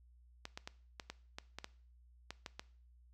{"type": "clicks", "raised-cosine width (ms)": 0.2, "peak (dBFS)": -26, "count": 11, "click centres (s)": [0.454, 0.575, 0.675, 0.998, 1.1, 1.385, 1.586, 1.644, 2.306, 2.462, 2.595], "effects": ["noise-tail reverb RT60 0.5 s tail -19 dB re dry", "added 60 Hz sine -61 dBFS peak until 3.13 s"]}